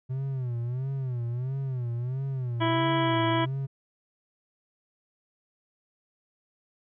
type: tone with vibrato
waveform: triangle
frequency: 126.9 Hz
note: B2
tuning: 47 cents sharp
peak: -26 dBFS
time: 0.09-3.67 s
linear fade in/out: 20 ms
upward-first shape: sine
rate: 1.5 Hz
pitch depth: 130 cents each way
type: harmonic tone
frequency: 329.6 Hz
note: E4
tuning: in tune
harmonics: 1 / 2 / 3 / 4 / 5 / 6 / 7 / 9 / 10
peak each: -27 / -31 / -28 / -38 / -37 / -39 / -39 / -40 / -37 dBFS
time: 2.6-3.46 s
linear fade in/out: 20 ms
effects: none